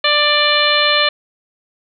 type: harmonic tone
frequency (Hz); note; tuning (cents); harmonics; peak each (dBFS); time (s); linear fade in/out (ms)
591; D5; +11; 1 / 2 / 3 / 4 / 5 / 6 / 7; -19 / -19 / -19 / -19 / -19 / -19 / -19; 0.04-1.09; 5
effects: none